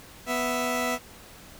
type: tone pair together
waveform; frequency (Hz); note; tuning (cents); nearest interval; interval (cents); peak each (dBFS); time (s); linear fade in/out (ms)
15% pulse; 247 / 659.3; B3 / E5; 0 / 0; octave + perfect fourth; 1700; -22; 0.26-0.99; 50
effects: pink hiss -48 dBFS RMS until 1.59 s